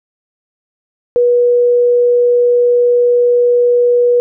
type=tone; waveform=sine; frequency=485.1 Hz; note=B4; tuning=31 cents flat; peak=-7 dBFS; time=1.16-4.2 s; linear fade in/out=0 ms; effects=none